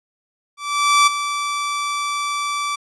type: tone with ADSR envelope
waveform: sawtooth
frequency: 1161 Hz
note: D6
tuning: 20 cents flat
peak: -6 dBFS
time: 0.57-2.76 s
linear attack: 500 ms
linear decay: 12 ms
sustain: -11 dB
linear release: 12 ms
effects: resampled to 22050 Hz